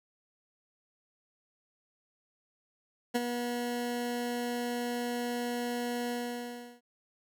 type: tone with ADSR envelope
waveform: 20% pulse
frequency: 241.4 Hz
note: B3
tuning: 39 cents flat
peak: -20 dBFS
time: 3.14-6.81 s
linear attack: 17 ms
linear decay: 31 ms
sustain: -7 dB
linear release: 710 ms
effects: none